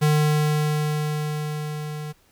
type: tone with level ramp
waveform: square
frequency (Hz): 151.1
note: D3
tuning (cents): +50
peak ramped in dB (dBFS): -16 to -31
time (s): 0.01-2.13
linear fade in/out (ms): 20
effects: pink hiss -60 dBFS RMS until 2.31 s